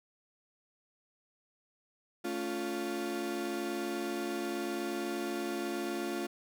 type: chord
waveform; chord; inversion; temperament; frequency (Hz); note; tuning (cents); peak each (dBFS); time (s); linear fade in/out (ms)
35% pulse; A augmented; none; equal with one note detuned; 220 / 280.9 / 349.2; A3 / C#4 / E#4; 0 / +23 / 0; -39 / -38 / -34; 2.24-6.27; 10
effects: none